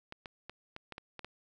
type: clicks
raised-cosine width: 0.3 ms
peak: -27 dBFS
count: 8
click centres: 0.124 / 0.258 / 0.496 / 0.764 / 0.923 / 0.981 / 1.193 / 1.246 s
effects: none